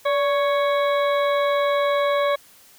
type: harmonic tone with a mistuned harmonic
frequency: 555 Hz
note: C#5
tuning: 2 cents sharp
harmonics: 1 / 2 / 3 / 4 / 6 / 7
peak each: -19 / -24 / -32 / -31 / -36 / -36 dBFS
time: 0.05-2.36 s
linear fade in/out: 10 ms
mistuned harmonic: 1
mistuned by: +60 cents
effects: white hiss -51 dBFS RMS until 2.78 s